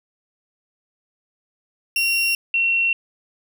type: tone pair in turn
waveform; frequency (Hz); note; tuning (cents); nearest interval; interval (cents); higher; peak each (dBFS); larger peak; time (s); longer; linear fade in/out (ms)
35% pulse / sine; 2745 / 2724; F7 / F7; -31 / -44; unison; 13; first; -16; neither; 1.96-2.35 / 2.54-2.93; neither; 2
effects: none